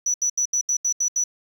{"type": "tone bursts", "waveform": "sine", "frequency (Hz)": 5920, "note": "F#8", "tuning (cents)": 0, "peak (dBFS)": -17, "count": 8, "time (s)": [0.06, 1.24], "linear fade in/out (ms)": 5, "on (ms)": 81, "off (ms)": 76, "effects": ["tanh soft clip ceiling -16 dBFS", "8-bit"]}